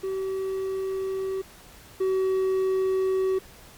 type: tone pair in turn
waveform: triangle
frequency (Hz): 382.9 / 378.9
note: G4 / F#4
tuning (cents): -41 / +41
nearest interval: unison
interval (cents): 18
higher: first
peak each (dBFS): -24 / -19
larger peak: second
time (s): 0.03-1.42 / 2-3.39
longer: neither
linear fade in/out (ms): 10
effects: pink hiss -49 dBFS RMS until 3.77 s + MP3 96 kbps